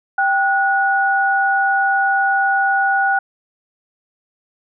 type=tone pair together; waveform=sine; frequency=784 / 1460 Hz; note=G5 / F#6; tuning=0 / -24 cents; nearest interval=major seventh; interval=1076 cents; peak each=-16 dBFS; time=0.18-3.19 s; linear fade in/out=5 ms; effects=none